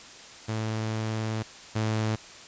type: tone pair in turn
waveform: sawtooth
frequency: 110.2 / 109.38 Hz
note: A2 / A2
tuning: +3 / -10 cents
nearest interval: unison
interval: 13 cents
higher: first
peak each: -24 / -21 dBFS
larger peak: second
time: 0.48-1.43 / 1.75-2.16 s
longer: first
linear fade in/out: 10 ms
effects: white hiss -46 dBFS RMS until 2.47 s + resampled to 16000 Hz